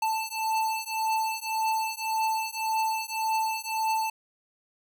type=beating tone pair; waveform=square; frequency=882 / 883.8 Hz; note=A5 / A5; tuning=+4 / +7 cents; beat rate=1.8 Hz; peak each=-30 dBFS; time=0.02-4.1 s; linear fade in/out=5 ms; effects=none